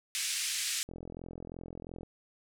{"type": "band-pass noise", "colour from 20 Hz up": "white", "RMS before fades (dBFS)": -34, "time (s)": [0.15, 0.83], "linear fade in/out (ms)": 0, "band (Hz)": [1900, 9400], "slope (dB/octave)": 24}
{"type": "click train", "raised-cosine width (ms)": 2, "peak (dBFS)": -30, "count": 50, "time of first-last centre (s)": [0.89, 2.032], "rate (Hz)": 42.9}
{"effects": []}